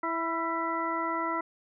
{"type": "harmonic tone with a mistuned harmonic", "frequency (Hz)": 329.6, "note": "E4", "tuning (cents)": 0, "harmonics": [1, 2, 3, 4, 6], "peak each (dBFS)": [-35, -37, -32, -33, -38], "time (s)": [0.03, 1.41], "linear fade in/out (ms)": 5, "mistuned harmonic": 4, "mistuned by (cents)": 30, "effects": []}